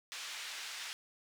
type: band-pass noise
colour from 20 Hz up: pink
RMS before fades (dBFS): -44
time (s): 0.12-0.93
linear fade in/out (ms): 0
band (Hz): 1900 to 6200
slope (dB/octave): 12
effects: none